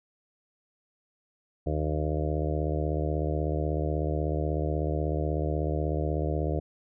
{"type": "harmonic tone", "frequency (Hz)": 76.3, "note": "D#2", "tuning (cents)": -33, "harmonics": [1, 2, 4, 5, 6, 7, 8, 9], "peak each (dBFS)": [-29, -32, -35, -36, -37, -37, -38, -39], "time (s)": [1.66, 6.6], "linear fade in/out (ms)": 10, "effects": []}